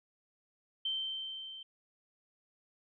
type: tone with level ramp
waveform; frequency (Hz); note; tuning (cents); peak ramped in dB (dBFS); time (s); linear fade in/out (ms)
sine; 3114; G7; -12; -31 to -45; 0.85-1.63; 5
effects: none